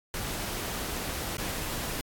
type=noise with dropouts; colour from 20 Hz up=pink; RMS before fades=-34 dBFS; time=0.14-2.01 s; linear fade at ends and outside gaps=1 ms; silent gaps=1.37-1.382 s; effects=AAC 64 kbps